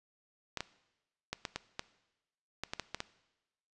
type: clicks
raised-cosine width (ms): 0.2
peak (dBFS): -18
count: 11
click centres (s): 0.573 / 0.606 / 1.33 / 1.452 / 1.56 / 1.794 / 2.636 / 2.735 / 2.797 / 2.946 / 3.004
effects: noise-tail reverb RT60 1.0 s tail -18 dB re dry + resampled to 24000 Hz